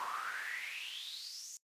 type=noise with high-pass filter sweep; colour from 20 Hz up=brown; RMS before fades=-43 dBFS; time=0-1.57 s; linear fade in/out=0 ms; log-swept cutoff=1000 to 6700 Hz; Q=7.3; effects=noise-tail reverb RT60 0.1 s tail -19 dB re dry + resampled to 32000 Hz